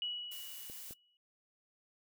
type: tone with exponential decay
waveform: sine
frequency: 2929 Hz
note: F#7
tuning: 18 cents flat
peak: -34 dBFS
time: 0.02-1.17 s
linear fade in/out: 1 ms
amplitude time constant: 250 ms
type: noise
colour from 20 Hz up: blue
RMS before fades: -48 dBFS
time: 0.31-0.94 s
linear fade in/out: 10 ms
type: clicks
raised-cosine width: 2 ms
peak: -39 dBFS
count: 2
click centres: 0.699 / 0.909 s
effects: noise-tail reverb RT60 0.1 s tail -22 dB re dry